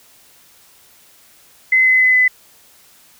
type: tone with pitch steps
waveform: sine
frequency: 2045 / 2033 / 2022 / 2010 Hz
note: C7 / B6 / B6 / B6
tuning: -40 / +50 / +40 / +30 cents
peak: -9 dBFS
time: 1.72-2.28 s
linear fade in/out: 5 ms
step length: 140 ms
effects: white hiss -49 dBFS RMS until 3.19 s